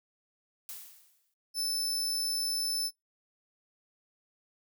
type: noise with exponential decay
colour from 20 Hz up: blue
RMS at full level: -40 dBFS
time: 0.69-1.34 s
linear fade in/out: 1 ms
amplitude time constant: 140 ms
type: tone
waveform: sawtooth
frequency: 5274 Hz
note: E8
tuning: in tune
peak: -27 dBFS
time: 1.54-2.91 s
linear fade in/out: 50 ms
effects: noise-tail reverb RT60 0.2 s tail -23 dB re dry